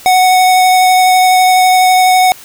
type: tone with vibrato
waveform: square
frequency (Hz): 740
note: F#5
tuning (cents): 0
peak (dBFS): -6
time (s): 0.06-2.32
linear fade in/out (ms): 0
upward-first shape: triangle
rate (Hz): 12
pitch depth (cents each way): 12
effects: white hiss -35 dBFS RMS until 2.44 s

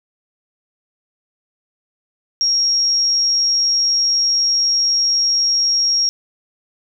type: tone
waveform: sine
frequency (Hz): 5588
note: F8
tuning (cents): 0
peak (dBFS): -13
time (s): 2.41-6.09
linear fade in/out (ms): 0
effects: none

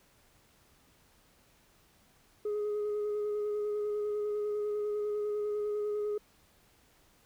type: tone with vibrato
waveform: sine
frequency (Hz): 417.9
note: G#4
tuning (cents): +11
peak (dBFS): -28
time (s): 2.45-6.18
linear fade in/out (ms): 5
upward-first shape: square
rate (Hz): 10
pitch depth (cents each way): 12
effects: tanh soft clip ceiling -29 dBFS + pink hiss -65 dBFS RMS until 7.25 s

